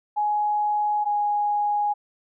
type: tone pair in turn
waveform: sine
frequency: 837 / 828.3 Hz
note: G#5 / G#5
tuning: +13 / -5 cents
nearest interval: unison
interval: 18 cents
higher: first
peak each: -20 dBFS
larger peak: neither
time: 0.16-1.05 / 1.05-1.94 s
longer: neither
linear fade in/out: 20 ms
effects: none